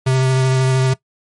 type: tone with vibrato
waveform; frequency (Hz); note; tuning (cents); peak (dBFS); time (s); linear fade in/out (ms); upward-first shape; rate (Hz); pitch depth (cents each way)
square; 130.81; C3; 0; -13; 0.06-0.94; 10; triangle; 13; 16
effects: noise-tail reverb RT60 0.1 s tail -18 dB re dry + MP3 48 kbps